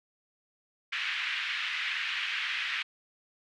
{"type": "band-pass noise", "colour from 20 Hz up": "white", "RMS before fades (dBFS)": -33, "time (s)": [0.92, 2.83], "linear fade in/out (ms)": 10, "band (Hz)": [1600, 2900], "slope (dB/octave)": 24, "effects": []}